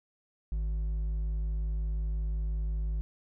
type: tone with hard clipping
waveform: sine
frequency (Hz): 52.8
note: G#1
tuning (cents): +29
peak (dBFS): -30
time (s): 0.52-3.01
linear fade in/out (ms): 0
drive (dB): 4
effects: none